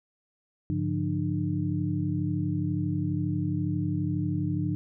sine tone cluster, 100.3 / 142.4 / 174.7 / 301.8 Hz, G2 / C#3 / F3 / D4, +40 / +47 / +1 / +47 cents, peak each -31 dBFS, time 0.7-4.75 s, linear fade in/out 0 ms, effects none

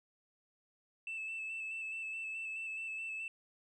sine tone with vibrato, 2637 Hz, E7, in tune, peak -37 dBFS, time 1.07-3.28 s, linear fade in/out 2 ms, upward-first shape square, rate 4.7 Hz, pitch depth 19 cents each way, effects tanh soft clip ceiling -36 dBFS

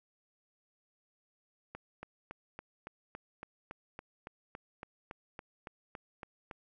click train, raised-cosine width 0.5 ms, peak -28 dBFS, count 18, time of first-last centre 1.75-6.512 s, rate 3.57 Hz, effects none

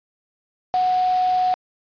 sine tone in noise, 736 Hz, F#5, 9 cents flat, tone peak -16 dBFS, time 0.74-1.54 s, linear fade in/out 0 ms, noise white, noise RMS -34 dBFS, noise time 0.74-1.54 s, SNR +15 dB, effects resampled to 11025 Hz

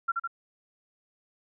sine tone with echo, 1369 Hz, F6, 35 cents flat, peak -23 dBFS, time 0.08-0.12 s, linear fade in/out 10 ms, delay 78 ms, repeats 2, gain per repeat -3 dB, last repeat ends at 0.276 s, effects none

